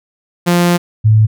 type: tone pair in turn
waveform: sawtooth / sine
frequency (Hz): 174.61 / 108.8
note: F3 / A2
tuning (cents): 0 / -19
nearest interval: minor sixth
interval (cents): 819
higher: first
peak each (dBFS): -5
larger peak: neither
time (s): 0.46-0.78 / 1.04-1.27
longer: first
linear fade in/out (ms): 20
effects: none